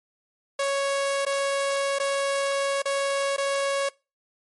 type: tone with dropouts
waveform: sawtooth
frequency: 554.4 Hz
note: C#5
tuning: in tune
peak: -19 dBFS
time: 0.59-3.89 s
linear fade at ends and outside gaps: 5 ms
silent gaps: 1.252-1.264 / 1.987-1.998 / 2.821-2.855 / 3.365-3.38 s
effects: noise-tail reverb RT60 0.3 s tail -25 dB re dry + MP3 48 kbps